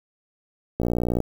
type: click train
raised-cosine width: 2 ms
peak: -10 dBFS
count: 25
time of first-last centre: 0.8-1.203 s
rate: 59.5 Hz
effects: 7-bit

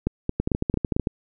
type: two click trains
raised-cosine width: 3 ms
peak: -9 / -9 dBFS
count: 5 / 10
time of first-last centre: 0.07-0.965 / 0.4-1.072 s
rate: 4.47 / 13.4 Hz
effects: none

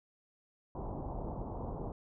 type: low-pass noise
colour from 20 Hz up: pink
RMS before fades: -40 dBFS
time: 0.75-1.92 s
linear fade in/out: 2 ms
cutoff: 1000 Hz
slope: 48 dB/octave
effects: none

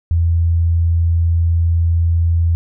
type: tone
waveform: sine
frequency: 83.9 Hz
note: E2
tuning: 31 cents sharp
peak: -11 dBFS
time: 0.11-2.55 s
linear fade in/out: 0 ms
effects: none

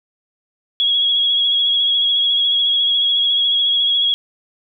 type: tone with vibrato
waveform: sine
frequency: 3322 Hz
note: G#7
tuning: in tune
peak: -13 dBFS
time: 0.8-4.14 s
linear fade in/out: 0 ms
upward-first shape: sine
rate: 14 Hz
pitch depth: 27 cents each way
effects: none

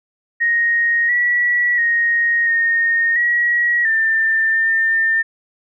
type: tone with pitch steps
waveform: sine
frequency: 1869 / 1939 / 1869 / 1846 / 1911 / 1789 / 1802 Hz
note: A#6 / B6 / A#6 / A#6 / A#6 / A6 / A6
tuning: +4 / -32 / +4 / -17 / +43 / +28 / +41 cents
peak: -13 dBFS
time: 0.4-5.23 s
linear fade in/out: 20 ms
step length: 690 ms
effects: none

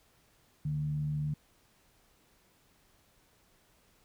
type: tone with frequency modulation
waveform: sine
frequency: 148.8 Hz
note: D3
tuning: 23 cents sharp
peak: -30 dBFS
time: 0.65-1.34 s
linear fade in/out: 5 ms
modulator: 76 Hz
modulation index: 0.27
effects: pink hiss -67 dBFS RMS until 4.04 s

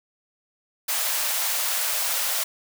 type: high-pass noise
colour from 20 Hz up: white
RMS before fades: -25 dBFS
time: 0.88-2.44 s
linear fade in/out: 10 ms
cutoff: 520 Hz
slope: 48 dB/octave
effects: none

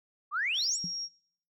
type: exponential sweep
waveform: sine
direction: up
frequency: 1108.7 to 8372 Hz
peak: -27 dBFS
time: 0.31-0.79 s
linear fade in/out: 50 ms
type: tone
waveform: sine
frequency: 5588 Hz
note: F8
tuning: in tune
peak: -33 dBFS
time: 0.54-1.09 s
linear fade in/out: 50 ms
type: tone with exponential decay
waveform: sine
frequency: 177.3 Hz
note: F3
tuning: 26 cents sharp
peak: -32 dBFS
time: 0.84-0.95 s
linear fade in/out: 2 ms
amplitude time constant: 22 ms
effects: noise-tail reverb RT60 0.7 s tail -25 dB re dry + tanh soft clip ceiling -20 dBFS

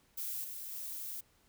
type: noise with level steps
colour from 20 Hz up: violet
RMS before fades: -39 / -44 / -42 dBFS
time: 0.17-1.21 s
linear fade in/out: 10 ms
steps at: 0.44 / 0.72 s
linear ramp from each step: 2 ms
effects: pink hiss -69 dBFS RMS until 1.48 s

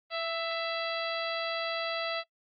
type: harmonic tone with a mistuned harmonic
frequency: 665 Hz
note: E5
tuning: 15 cents sharp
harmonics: 1 / 2 / 3 / 4 / 5 / 6 / 7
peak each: -34 / -37 / -39 / -40 / -41 / -42 / -42 dBFS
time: 0.1-2.24 s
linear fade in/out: 50 ms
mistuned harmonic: 2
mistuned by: -21 cents
effects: noise-tail reverb RT60 0.1 s tail -21 dB re dry + Opus 24 kbps

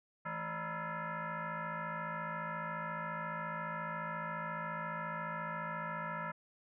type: tone with frequency modulation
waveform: sine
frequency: 164.81 Hz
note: E3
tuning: in tune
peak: -37 dBFS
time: 0.25-6.32 s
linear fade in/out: 10 ms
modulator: 384 Hz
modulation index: 4.3
effects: none

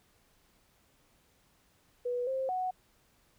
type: tone with pitch steps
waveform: sine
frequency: 489.9 / 528 / 740 Hz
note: B4 / C5 / F#5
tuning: -14 / +16 / 0 cents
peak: -30 dBFS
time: 2.05-2.71 s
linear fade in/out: 10 ms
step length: 220 ms
effects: pink hiss -68 dBFS RMS until 3.38 s

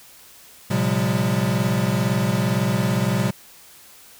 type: tone cluster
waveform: square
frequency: 115.8 / 133.4 / 179.9 / 201.8 Hz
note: A#2 / C3 / F#3 / G#3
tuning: -11 / +34 / -48 / -49 cents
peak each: -25 dBFS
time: 0.7-3.31 s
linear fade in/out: 10 ms
effects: white hiss -47 dBFS RMS until 4.19 s

